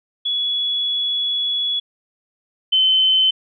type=tone pair in turn; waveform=sine; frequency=3386 / 3062 Hz; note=G#7 / G7; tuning=+33 / -41 cents; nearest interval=major second; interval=174 cents; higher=first; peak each=-18 / -12 dBFS; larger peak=second; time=0.25-1.8 / 2.72-3.31 s; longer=first; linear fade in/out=10 ms; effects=none